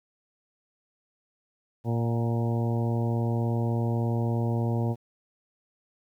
harmonic tone with a mistuned harmonic, 116.54 Hz, A#2, in tune, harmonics 1 / 2 / 3 / 4 / 5 / 6 / 7 / 8, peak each -25 / -31 / -35 / -37 / -39 / -41 / -42 / -43 dBFS, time 1.84-4.96 s, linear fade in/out 50 ms, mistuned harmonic 6, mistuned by +37 cents, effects 10-bit

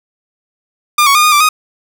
sawtooth tone with pitch steps, 1203 / 1115 / 1216 / 1228 / 1174 / 1247 Hz, D6 / C#6 / D#6 / D#6 / D6 / D#6, +41 / +10 / -40 / -23 / -1 / +3 cents, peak -3 dBFS, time 0.98-1.49 s, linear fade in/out 5 ms, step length 85 ms, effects none

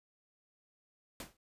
pink noise with exponential decay, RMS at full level -40 dBFS, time 1.2-1.37 s, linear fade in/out 2 ms, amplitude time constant 36 ms, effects resampled to 32000 Hz

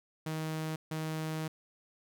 sawtooth tone bursts at uneven times, 157.7 Hz, D#3, 24 cents sharp, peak -30 dBFS, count 2, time 0.26-0.76 / 0.91-1.48 s, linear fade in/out 5 ms, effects none

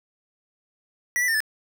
square tone with pitch steps, 1948 / 1979 / 1815 / 1745 Hz, B6 / B6 / A#6 / A6, -24 / +3 / -47 / -15 cents, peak -21 dBFS, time 1.16-1.404 s, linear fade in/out 0 ms, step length 61 ms, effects none

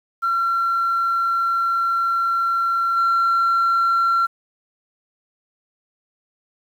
sine tone with level steps, 1363 Hz, F6, 43 cents flat, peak -16 / -13 dBFS, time 0.22-4.27 s, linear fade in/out 20 ms, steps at 2.96 s, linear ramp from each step 20 ms, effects tanh soft clip ceiling -13 dBFS + 8-bit

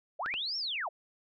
sine linear two-way sweep, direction up then down, 526 to 5588 to 526 Hz, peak -32 dBFS, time 0.19-0.89 s, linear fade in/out 10 ms, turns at 0.57 s
clicks, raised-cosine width 0.3 ms, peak -23 dBFS, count 2, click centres 0.261 / 0.34 s
effects none

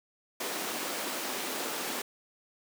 pink high-pass noise, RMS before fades -35 dBFS, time 0.4-2.02 s, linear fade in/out 5 ms, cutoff 250 Hz, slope 24 dB/octave, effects none

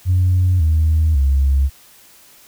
sine tone with pitch steps, 91.2 / 78.94 / 68.32 Hz, F#2 / D#2 / C#2, -24 / +26 / -25 cents, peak -10 dBFS, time 0.05-1.7 s, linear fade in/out 50 ms, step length 550 ms, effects tanh soft clip ceiling -8 dBFS + white hiss -47 dBFS RMS until 2.47 s

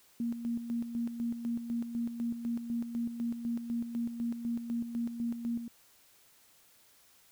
sine tone with tremolo, 234.6 Hz, A#3, 11 cents sharp, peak -30 dBFS, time 0.2-5.68 s, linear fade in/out 2 ms, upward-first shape square, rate 4 Hz, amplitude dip 60%, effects white hiss -63 dBFS RMS until 7.31 s

